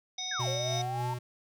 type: harmonic tone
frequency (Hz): 740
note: F#5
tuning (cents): 0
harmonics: 1 / 3 / 5 / 7 / 8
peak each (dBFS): -45 / -45 / -36 / -42 / -40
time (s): 0.18-0.82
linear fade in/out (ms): 5
type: linear two-way sweep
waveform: sine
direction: down then up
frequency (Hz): 1751 to 523.3 to 911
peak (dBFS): -33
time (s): 0.31-1.14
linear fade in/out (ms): 5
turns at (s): 0.48
type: tone with tremolo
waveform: square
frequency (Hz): 123.1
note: B2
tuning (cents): -5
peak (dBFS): -32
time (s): 0.39-1.19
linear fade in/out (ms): 10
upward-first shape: sine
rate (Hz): 3.4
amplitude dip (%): 40
effects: none